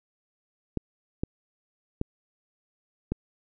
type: clicks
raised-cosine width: 3 ms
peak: -14 dBFS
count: 4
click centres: 0.773 / 1.235 / 2.014 / 3.12 s
effects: none